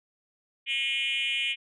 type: tone with frequency modulation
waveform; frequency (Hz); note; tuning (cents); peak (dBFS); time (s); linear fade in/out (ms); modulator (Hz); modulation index
sine; 2695; E7; +38; -24; 0.66-1.56; 50; 266; 1.9
effects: tanh soft clip ceiling -23 dBFS